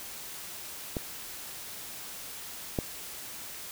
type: clicks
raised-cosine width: 2 ms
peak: -17 / -14 dBFS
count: 2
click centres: 0.968 / 2.788 s
effects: white hiss -42 dBFS RMS until 3.71 s